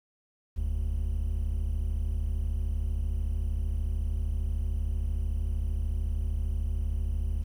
triangle tone pair together, 42.43 / 75.6 Hz, F1 / D#2, -49 / -49 cents, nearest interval minor seventh, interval 1000 cents, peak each -27 dBFS, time 0.56-7.44 s, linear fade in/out 20 ms, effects tanh soft clip ceiling -17 dBFS + 10-bit

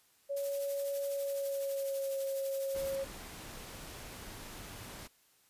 sine tone with pitch glide, 560 to 544.1 Hz, C#5 to C#5, +18 to -32 cents, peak -33 dBFS, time 0.29-3.05 s, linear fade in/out 20 ms, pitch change -50 cents, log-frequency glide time 1.1-2.17 s
blue noise with tremolo, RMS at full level -43 dBFS, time 0.36-2.96 s, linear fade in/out 10 ms, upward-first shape triangle, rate 12 Hz, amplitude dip 60%
pink noise, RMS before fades -47 dBFS, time 2.74-5.08 s, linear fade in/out 20 ms
effects white hiss -68 dBFS RMS until 5.49 s + resampled to 32000 Hz

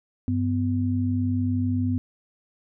sine tone pair together, 98 / 250.8 Hz, G2 / B3, 0 / +27 cents, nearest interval octave + major third, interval 1627 cents, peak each -24 dBFS, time 0.28-1.98 s, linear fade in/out 0 ms, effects none

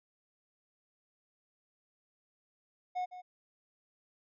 triangle tone with echo, 728 Hz, F#5, 28 cents flat, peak -30 dBFS, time 2.95-3.06 s, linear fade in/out 20 ms, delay 160 ms, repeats 1, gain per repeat -12 dB, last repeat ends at 3.22 s, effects resampled to 16000 Hz

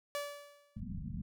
sawtooth tone with exponential decay, 577 Hz, D5, 31 cents flat, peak -30 dBFS, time 0.15-0.8 s, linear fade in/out 0 ms, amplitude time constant 140 ms
white low-pass noise, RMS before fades -41 dBFS, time 0.76-1.22 s, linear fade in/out 10 ms, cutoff 240 Hz, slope 96 dB/octave
effects none

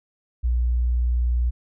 sine tone, 60.3 Hz, B1, 41 cents flat, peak -18 dBFS, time 0.43-1.51 s, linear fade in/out 20 ms, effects none

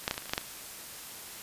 clicks, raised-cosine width 0.2 ms, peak -29 / -10 / -11 / -23 / -16 / -28 / -25 / -21 / -10 / -11 / -28 dBFS, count 11, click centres 0.041 / 0.079 / 0.111 / 0.142 / 0.179 / 0.222 / 0.257 / 0.295 / 0.335 / 0.379 / 0.413 s, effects white hiss -44 dBFS RMS until 1.42 s + resampled to 32000 Hz

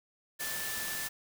sine tone in noise, 1758 Hz, A6, 2 cents flat, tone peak -40 dBFS, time 0.39-1.09 s, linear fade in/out 20 ms, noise white, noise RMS -37 dBFS, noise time 0.39-1.09 s, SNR -6 dB, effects none

